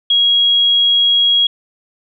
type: tone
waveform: sine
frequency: 3300 Hz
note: G#7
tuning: 12 cents flat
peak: -9 dBFS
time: 0.1-1.47 s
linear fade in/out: 5 ms
effects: none